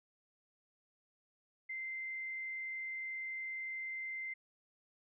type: tone with frequency modulation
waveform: sine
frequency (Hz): 2081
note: C7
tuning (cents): -10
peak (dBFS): -39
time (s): 1.69-4.34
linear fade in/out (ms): 10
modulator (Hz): 30.8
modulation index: 0.23
effects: none